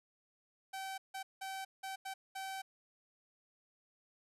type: tone bursts at uneven times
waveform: sawtooth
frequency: 770 Hz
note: G5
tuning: 31 cents flat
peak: -37 dBFS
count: 6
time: 0.73-0.98 / 1.14-1.23 / 1.41-1.65 / 1.83-1.96 / 2.05-2.14 / 2.35-2.62 s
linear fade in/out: 10 ms
effects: resampled to 32000 Hz